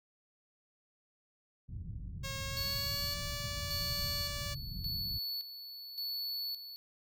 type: low-pass noise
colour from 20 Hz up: white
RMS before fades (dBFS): -42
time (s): 1.68-5.19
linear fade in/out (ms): 20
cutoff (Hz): 140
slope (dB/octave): 24
type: tone with pitch glide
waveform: 5% pulse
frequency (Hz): 543 to 578.6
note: C#5 to D5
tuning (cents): -36 to -26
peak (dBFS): -28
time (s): 2.23-4.55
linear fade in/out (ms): 20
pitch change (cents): +110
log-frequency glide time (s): 2.47-3.16
type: tone with tremolo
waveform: square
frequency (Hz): 4435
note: C#8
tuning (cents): 0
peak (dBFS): -36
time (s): 2.57-6.76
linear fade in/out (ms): 0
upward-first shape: square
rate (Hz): 0.88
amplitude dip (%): 65
effects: none